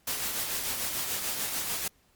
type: noise with tremolo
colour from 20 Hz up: white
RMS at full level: -30 dBFS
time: 0.07-1.88 s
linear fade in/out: 5 ms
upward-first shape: triangle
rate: 6.8 Hz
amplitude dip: 45%
effects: pink hiss -66 dBFS RMS until 2.15 s + Opus 48 kbps